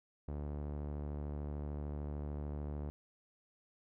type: tone with low-pass filter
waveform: sawtooth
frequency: 73.42 Hz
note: D2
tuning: in tune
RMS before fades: -41 dBFS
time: 0.28-2.9 s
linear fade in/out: 0 ms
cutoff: 730 Hz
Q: 0.74
effects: none

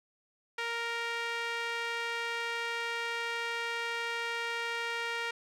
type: tone with band-pass filter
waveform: sawtooth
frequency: 466.2 Hz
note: A#4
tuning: in tune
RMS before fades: -35 dBFS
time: 0.58-5.31 s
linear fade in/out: 5 ms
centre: 2100 Hz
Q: 1.3
effects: none

